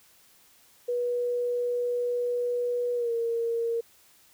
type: tone with pitch glide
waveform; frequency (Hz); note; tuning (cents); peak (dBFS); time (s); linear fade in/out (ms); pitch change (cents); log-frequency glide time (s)
sine; 486.3 to 463.8; B4 to A#4; -27 to -9; -25; 0.88-3.81; 10; -82; 2.95-3.12
effects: white hiss -59 dBFS RMS until 4.33 s